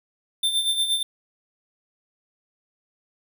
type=tone with tremolo; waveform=square; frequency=3571 Hz; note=A7; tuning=25 cents sharp; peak=-19 dBFS; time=0.43-1.03 s; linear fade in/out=5 ms; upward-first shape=sine; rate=8.5 Hz; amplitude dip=60%; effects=9-bit